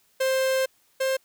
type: tone pair in turn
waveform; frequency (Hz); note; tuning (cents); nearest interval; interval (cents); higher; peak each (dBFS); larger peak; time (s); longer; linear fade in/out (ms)
45% pulse; 526 / 529.4; C5 / C5; +9 / +20; unison; 11; second; -21 / -22; first; 0.2-0.66 / 1-1.17; first; 10
effects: white hiss -64 dBFS RMS until 1.24 s